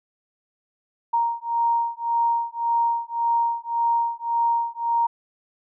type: beating tone pair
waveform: sine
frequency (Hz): 932.3 / 934.1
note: A#5 / A#5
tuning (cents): 0 / +3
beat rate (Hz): 1.8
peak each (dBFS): -23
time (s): 1.13-5.07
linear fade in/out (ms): 10
effects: none